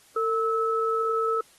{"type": "tone pair together", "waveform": "sine", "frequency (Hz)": [451.5, 1300.9], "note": ["A4", "E6"], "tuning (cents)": [45, -23], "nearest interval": "octave + tritone", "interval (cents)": 1832, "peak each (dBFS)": -25, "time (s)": [0.16, 1.41], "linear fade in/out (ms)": 5, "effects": ["white hiss -57 dBFS RMS until 1.58 s", "AAC 32 kbps"]}